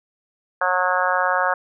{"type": "harmonic tone", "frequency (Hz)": 182.3, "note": "F#3", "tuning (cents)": -25, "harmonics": [3, 4, 5, 6, 7, 8, 9], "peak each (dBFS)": [-25, -25, -25, -25, -25, -25, -25], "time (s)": [0.61, 1.54], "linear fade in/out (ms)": 5, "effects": []}